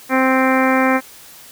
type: harmonic tone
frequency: 261.6 Hz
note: C4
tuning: in tune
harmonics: 1 / 2 / 3 / 4 / 5 / 6 / 7 / 8 / 9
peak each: -16 / -19 / -21 / -22 / -23 / -24 / -24 / -25 / -26 dBFS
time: 0.09-1.01 s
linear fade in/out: 50 ms
effects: white hiss -41 dBFS RMS until 1.51 s